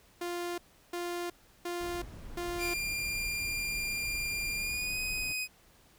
sawtooth tone bursts, 349.2 Hz, F4, in tune, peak -30 dBFS, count 4, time 0.21-2.74 s, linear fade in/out 5 ms, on 370 ms, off 350 ms
brown noise, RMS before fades -44 dBFS, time 1.8-5.33 s, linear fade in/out 10 ms
sawtooth tone with pitch glide, 2395 to 2505 Hz, D7 to D#7, +33 to +11 cents, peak -29 dBFS, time 2.58-5.48 s, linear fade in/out 50 ms, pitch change +78 cents, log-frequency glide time 4.58-4.98 s
effects pink hiss -62 dBFS RMS until 5.98 s

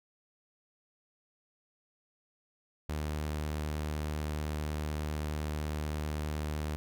sawtooth tone, 75.8 Hz, D#2, 45 cents flat, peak -29 dBFS, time 2.89-6.76 s, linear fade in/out 0 ms, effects none

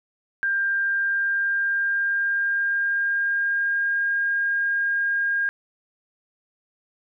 sine tone with pitch glide, 1593 to 1617.1 Hz, G6 to G#6, +27 to -47 cents, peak -20 dBFS, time 0.43-5.49 s, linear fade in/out 0 ms, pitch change +26 cents, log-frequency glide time 0.78-4.1 s, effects none

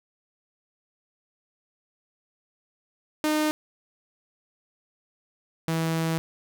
sawtooth tone pair in turn, 306 / 162.9 Hz, D#4 / E3, -29 / -20 cents, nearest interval major seventh, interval 1091 cents, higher first, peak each -18 / -20 dBFS, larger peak first, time 3.24-3.51 / 5.68-6.18 s, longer second, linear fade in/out 0 ms, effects none

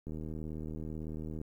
click train, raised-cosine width 3 ms, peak -29 dBFS, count 106, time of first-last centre 0.07-1.414 s, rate 78.1 Hz, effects 11-bit

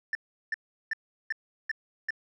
sine tone bursts, 1777 Hz, A6, 17 cents sharp, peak -24 dBFS, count 6, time 0.13-2.106 s, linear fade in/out 2 ms, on 21 ms, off 370 ms, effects tanh soft clip ceiling -26 dBFS

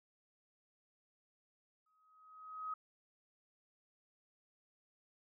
sine tone with exponential growth, 1265 Hz, D#6, 28 cents sharp, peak -37 dBFS, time 1.86-2.74 s, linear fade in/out 5 ms, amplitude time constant 190 ms, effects none

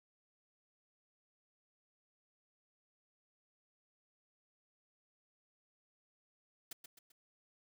white noise with echo, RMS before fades -45 dBFS, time 6.71-6.73 s, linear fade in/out 5 ms, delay 130 ms, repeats 3, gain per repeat -7 dB, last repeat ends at 7.12 s, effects none

